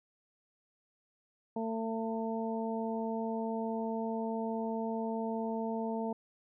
harmonic tone, 224.7 Hz, A3, 37 cents sharp, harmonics 1 / 2 / 3 / 4, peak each -35 / -38 / -40 / -41 dBFS, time 1.56-6.13 s, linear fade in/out 5 ms, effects none

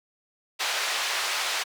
white band-pass noise, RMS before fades -28 dBFS, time 0.59-1.64 s, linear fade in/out 20 ms, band 620 to 4300 Hz, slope 12 dB/octave, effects high-pass 400 Hz 12 dB/octave

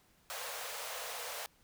pink high-pass noise, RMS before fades -42 dBFS, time 0.3-1.46 s, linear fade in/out 0 ms, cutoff 460 Hz, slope 96 dB/octave, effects pink hiss -68 dBFS RMS until 1.63 s

